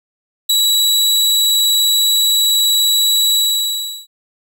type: tone with ADSR envelope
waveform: sawtooth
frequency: 3907 Hz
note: B7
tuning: 19 cents flat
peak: -6 dBFS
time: 0.49-4.07 s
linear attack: 11 ms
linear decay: 5 ms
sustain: -2 dB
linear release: 710 ms
effects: none